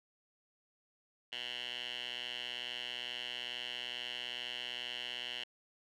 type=tone with band-pass filter; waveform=10% pulse; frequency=122.3 Hz; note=B2; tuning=16 cents flat; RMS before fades=-42 dBFS; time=1.32-5.44 s; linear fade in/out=5 ms; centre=2900 Hz; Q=5.5; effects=none